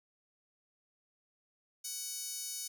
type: tone with high-pass filter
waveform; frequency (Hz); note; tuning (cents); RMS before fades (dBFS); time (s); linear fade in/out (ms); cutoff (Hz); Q
10% pulse; 750; F#5; +23; -41; 1.84-2.68; 10; 7000; 6.7
effects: none